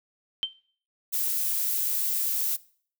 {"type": "tone with exponential decay", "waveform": "sine", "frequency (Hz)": 3119, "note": "G7", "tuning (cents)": -9, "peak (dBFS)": -20, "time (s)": [0.43, 0.53], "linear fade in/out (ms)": 0, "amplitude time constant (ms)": 21}
{"type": "noise", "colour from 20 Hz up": "violet", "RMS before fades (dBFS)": -27, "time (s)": [1.12, 2.57], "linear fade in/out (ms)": 20}
{"effects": ["noise-tail reverb RT60 0.5 s tail -21 dB re dry"]}